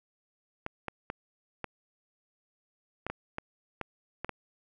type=clicks; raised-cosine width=0.5 ms; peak=-19 dBFS; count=10; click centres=0.664 / 0.883 / 1.101 / 1.643 / 3.066 / 3.1 / 3.384 / 3.813 / 4.246 / 4.293 s; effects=none